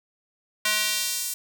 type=tone with high-pass filter sweep; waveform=square; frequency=212.3 Hz; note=G#3; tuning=38 cents sharp; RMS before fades=-26 dBFS; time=0.65-1.34 s; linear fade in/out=5 ms; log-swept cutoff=1800 to 8000 Hz; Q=0.81; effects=none